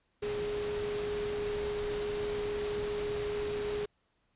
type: tone in noise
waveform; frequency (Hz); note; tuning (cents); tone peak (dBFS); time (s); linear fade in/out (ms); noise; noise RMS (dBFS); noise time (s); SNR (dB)
sine; 415.3; G#4; 0; -32; 0.22-3.86; 10; pink; -41; 0.22-3.86; +6
effects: pink hiss -75 dBFS RMS until 4.35 s + resampled to 8000 Hz